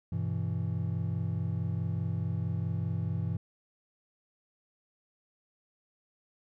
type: chord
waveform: triangle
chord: E minor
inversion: first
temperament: just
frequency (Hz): 98.89 / 123.61 / 164.81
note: G2 / B2 / E3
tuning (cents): +16 / +2 / 0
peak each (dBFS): -31 / -33 / -32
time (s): 0.12-3.37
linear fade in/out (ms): 5
effects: none